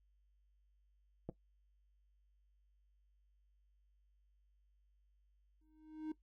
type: clicks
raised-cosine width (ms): 2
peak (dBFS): -30 / -33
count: 2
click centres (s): 1.29 / 1.296
type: tone with exponential growth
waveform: triangle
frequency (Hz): 311.1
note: D#4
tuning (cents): 0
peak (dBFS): -35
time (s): 5.61-6.12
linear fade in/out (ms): 5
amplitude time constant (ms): 110
effects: noise-tail reverb RT60 0.1 s tail -17 dB re dry + added 50 Hz sine -70 dBFS peak until 6.22 s